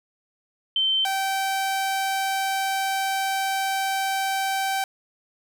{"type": "tone pair in turn", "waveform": ["sine", "sawtooth"], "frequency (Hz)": [3100, 775], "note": ["G7", "G5"], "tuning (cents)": [-20, -20], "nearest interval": "2 octaves", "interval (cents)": 2400, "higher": "first", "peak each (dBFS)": -19, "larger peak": "neither", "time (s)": [[0.76, 1.05], [1.05, 4.84]], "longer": "second", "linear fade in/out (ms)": 2, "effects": []}